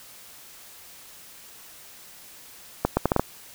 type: accelerating click train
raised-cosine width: 1 ms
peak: -5 dBFS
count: 6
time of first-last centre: 2.85-3.196 s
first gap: 120 ms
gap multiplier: 0.72
effects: white hiss -47 dBFS RMS until 3.54 s